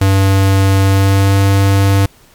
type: tone with pitch glide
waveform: square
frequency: 97.1 to 98.29 Hz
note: G2 to G2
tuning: -16 to +5 cents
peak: -8 dBFS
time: 0.01-2.06 s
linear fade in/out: 5 ms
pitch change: +21 cents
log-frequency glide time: 0.82-1.38 s
effects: pink hiss -46 dBFS RMS until 2.34 s + MP3 96 kbps